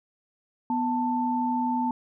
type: tone pair together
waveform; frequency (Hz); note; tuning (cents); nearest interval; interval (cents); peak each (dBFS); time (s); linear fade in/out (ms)
sine; 246.9 / 886; B3 / A5; 0 / +12; octave + minor seventh; 2212; -26; 0.7-1.91; 2
effects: none